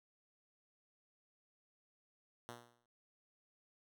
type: tone with exponential decay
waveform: 5% pulse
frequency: 120 Hz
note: B2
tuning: 49 cents flat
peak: -34 dBFS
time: 2.49-2.86 s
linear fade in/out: 0 ms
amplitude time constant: 80 ms
effects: none